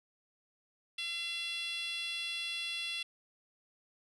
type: tone with high-pass filter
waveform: 10% pulse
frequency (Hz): 681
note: F5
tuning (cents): -44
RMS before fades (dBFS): -38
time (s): 0.98-3.03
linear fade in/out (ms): 5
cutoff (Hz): 3000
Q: 3.6
effects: resampled to 22050 Hz